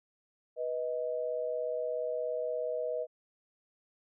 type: tone pair together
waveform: sine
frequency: 490.3 / 627.2 Hz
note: B4 / D#5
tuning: -13 / +14 cents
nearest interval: major third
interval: 427 cents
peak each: -34 / -34 dBFS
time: 0.56-3.07 s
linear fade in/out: 50 ms
effects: none